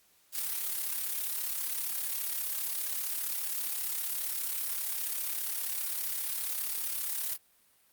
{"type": "noise with amplitude modulation", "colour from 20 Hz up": "blue", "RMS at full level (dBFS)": -31, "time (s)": [0.32, 7.38], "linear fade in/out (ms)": 50, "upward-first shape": "sine", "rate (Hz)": 35, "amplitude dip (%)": 55, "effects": ["white hiss -66 dBFS RMS until 7.92 s", "Opus 48 kbps"]}